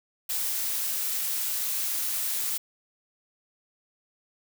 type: noise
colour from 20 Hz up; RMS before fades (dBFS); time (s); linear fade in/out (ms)
blue; -29; 0.29-2.58; 10
effects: none